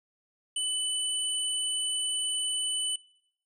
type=tone pair together; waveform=sine; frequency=2993 / 8969 Hz; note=F#7 / C#9; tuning=+19 / +19 cents; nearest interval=octave + perfect fifth; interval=1900 cents; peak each=-29 / -30 dBFS; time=0.56-2.96 s; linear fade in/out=5 ms; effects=noise-tail reverb RT60 0.8 s tail -24 dB re dry + tanh soft clip ceiling -21 dBFS